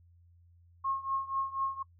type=tone with tremolo; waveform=sine; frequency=1081 Hz; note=C#6; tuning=44 cents flat; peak=-27 dBFS; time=0.84-1.83 s; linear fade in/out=10 ms; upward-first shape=triangle; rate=4.1 Hz; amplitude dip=90%; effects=noise-tail reverb RT60 0.1 s tail -24 dB re dry + added 86 Hz sine -58 dBFS peak until 1.99 s